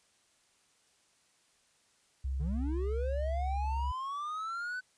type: tone with pitch glide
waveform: sine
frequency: 66.5 to 68.05 Hz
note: C2 to C#2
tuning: +29 to -31 cents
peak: -31 dBFS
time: 2.24-3.92 s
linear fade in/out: 10 ms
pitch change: +40 cents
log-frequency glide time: 2.4-3.68 s
type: linear sweep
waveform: triangle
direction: up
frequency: 130.81 to 1518 Hz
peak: -33 dBFS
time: 2.39-4.81 s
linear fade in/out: 20 ms
effects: white hiss -69 dBFS RMS until 4.97 s + resampled to 22050 Hz